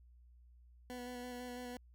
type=tone with vibrato; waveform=20% pulse; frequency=246.9 Hz; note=B3; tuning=in tune; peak=-39 dBFS; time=0.9-1.77 s; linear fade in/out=0 ms; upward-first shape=square; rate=6 Hz; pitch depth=14 cents each way; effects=added 60 Hz sine -59 dBFS peak until 1.94 s